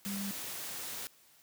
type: tone in noise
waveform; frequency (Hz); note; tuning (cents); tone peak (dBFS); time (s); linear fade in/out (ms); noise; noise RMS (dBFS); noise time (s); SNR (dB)
sine; 199.1; G3; +27; -36; 0.06-0.31; 0; white; -41; 0.05-1.07; +2
effects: white hiss -63 dBFS RMS until 1.42 s + high-pass 80 Hz 12 dB/octave